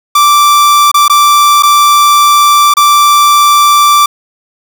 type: tone with dropouts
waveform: 45% pulse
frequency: 1171 Hz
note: D6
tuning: 5 cents flat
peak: -3 dBFS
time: 0.15-4.06 s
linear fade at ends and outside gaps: 5 ms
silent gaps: 0.916-0.942 / 1.081-1.097 / 1.625-1.632 / 2.739-2.768 s
effects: none